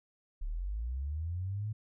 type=linear sweep; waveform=sine; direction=up; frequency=33 to 110 Hz; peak=-33 dBFS; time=0.41-1.73 s; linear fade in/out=10 ms; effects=none

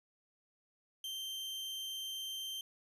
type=tone; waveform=40% pulse; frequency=3136 Hz; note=G7; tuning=in tune; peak=-39 dBFS; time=1.04-2.61 s; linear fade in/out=2 ms; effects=resampled to 32000 Hz

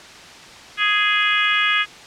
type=harmonic tone; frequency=416.1 Hz; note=G#4; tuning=3 cents sharp; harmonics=3 / 4 / 5 / 6 / 7 / 8; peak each=-23 / -21 / -22 / -22 / -24 / -25 dBFS; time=0.77-1.86 s; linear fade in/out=50 ms; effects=white hiss -40 dBFS RMS until 2.06 s + low-pass 5000 Hz 12 dB/octave

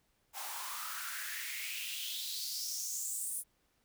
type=noise with high-pass filter sweep; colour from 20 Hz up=white; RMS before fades=-40 dBFS; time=0.33-3.44 s; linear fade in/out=50 ms; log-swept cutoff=780 to 10000 Hz; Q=4.7; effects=pink hiss -75 dBFS RMS until 3.84 s

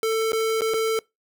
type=tone with dropouts; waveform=square; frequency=444.7 Hz; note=A4; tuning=18 cents sharp; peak=-21 dBFS; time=0.03-0.99 s; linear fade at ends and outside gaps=1 ms; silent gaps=0.32-0.331 / 0.609-0.618 / 0.737-0.741 s; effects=noise-tail reverb RT60 0.2 s tail -24 dB re dry

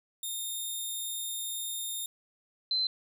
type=tone pair in turn; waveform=10% pulse / sine; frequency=3662 / 4076 Hz; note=A#7 / C8; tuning=-32 / -46 cents; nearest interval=major second; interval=186 cents; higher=second; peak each=-26 dBFS; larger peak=neither; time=0.23-2.06 / 2.71-2.87 s; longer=first; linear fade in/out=2 ms; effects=none

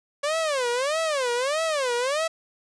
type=tone with vibrato; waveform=sawtooth; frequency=558 Hz; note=C#5; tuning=11 cents sharp; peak=-19 dBFS; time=0.23-2.28 s; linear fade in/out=10 ms; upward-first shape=sine; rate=1.6 Hz; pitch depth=270 cents each way; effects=resampled to 22050 Hz + 8-bit

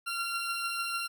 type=beating tone pair; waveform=20% pulse; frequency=1370 / 1376.7 Hz; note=F6 / F6; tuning=-34 / -25 cents; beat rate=6.7 Hz; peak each=-35 / -27 dBFS; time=0.06-1.08 s; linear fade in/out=20 ms; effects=none

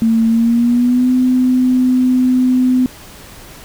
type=tone with pitch glide; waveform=sine; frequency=226.1 to 253.8 Hz; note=A3 to B3; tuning=+47 to +47 cents; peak=-9 dBFS; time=0.02-2.86 s; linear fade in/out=0 ms; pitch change=+200 cents; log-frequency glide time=0.27-1.11 s; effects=pink hiss -37 dBFS RMS until 3.64 s

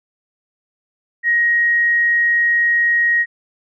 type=tone; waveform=sine; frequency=1884 Hz; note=A#6; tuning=18 cents sharp; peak=-12 dBFS; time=1.23-3.26 s; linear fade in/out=50 ms; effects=none

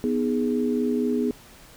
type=chord; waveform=sine; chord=G# minor; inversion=first; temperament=equal; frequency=246.9 / 311.1 / 415.3 Hz; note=B3 / D#4 / G#4; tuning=0 / 0 / 0 cents; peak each=-23 / -29 / -26 dBFS; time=0.04-1.31 s; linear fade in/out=0 ms; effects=pink hiss -49 dBFS RMS until 1.76 s

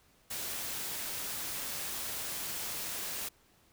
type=noise; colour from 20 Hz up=white; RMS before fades=-38 dBFS; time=0.3-3.29 s; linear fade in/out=10 ms; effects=pink hiss -66 dBFS RMS until 3.72 s

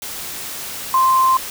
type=tone in noise; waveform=sine; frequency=1046 Hz; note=C6; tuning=1 cent flat; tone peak=-11 dBFS; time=0.94-1.37 s; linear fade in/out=2 ms; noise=white; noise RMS=-29 dBFS; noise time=0.02-1.5 s; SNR=+15 dB; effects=none

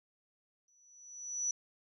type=tone with exponential growth; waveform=sine; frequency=5920 Hz; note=F#8; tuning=in tune; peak=-29 dBFS; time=0.68-1.51 s; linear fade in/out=2 ms; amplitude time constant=180 ms; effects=none

